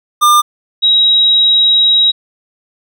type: tone pair in turn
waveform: square / sine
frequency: 1200 / 3830 Hz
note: D6 / A#7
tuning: +37 / +46 cents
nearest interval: octave + minor sixth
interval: 2009 cents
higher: second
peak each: -6 dBFS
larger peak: neither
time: 0.21-0.42 / 0.82-2.12 s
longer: second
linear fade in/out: 20 ms
effects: none